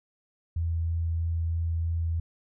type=tone with vibrato; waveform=sine; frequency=83 Hz; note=E2; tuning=12 cents sharp; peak=-25 dBFS; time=0.56-2.2 s; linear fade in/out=5 ms; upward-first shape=sine; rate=3.1 Hz; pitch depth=8 cents each way; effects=none